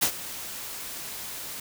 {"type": "noise with ADSR envelope", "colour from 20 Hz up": "white", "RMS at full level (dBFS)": -21, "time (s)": [0.01, 1.6], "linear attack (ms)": 19, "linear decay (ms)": 80, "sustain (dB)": -16, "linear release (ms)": 3, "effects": []}